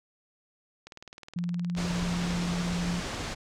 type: click train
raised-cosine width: 0.2 ms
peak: -27 dBFS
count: 32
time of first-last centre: 0.87-2.476 s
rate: 19.3 Hz
type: tone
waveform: sine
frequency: 174.61 Hz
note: F3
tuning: in tune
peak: -28 dBFS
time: 1.36-3 s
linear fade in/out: 5 ms
type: low-pass noise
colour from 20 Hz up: pink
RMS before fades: -35 dBFS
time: 1.76-3.35 s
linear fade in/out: 20 ms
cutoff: 7300 Hz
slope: 24 dB/octave
effects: none